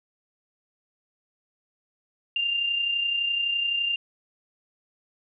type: tone with amplitude modulation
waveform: sine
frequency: 2794 Hz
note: F7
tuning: in tune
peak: -21 dBFS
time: 2.36-3.96 s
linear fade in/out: 2 ms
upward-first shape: sine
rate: 31.8 Hz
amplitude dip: 45%
effects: none